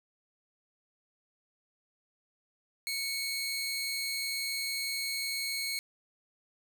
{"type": "tone pair together", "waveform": "sawtooth", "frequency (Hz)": [2217, 4165], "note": ["C#7", "C8"], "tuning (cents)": [0, -9], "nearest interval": "major seventh", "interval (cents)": 1091, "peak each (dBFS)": [-31, -33], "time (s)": [2.87, 5.79], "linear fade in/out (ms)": 0, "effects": ["10-bit"]}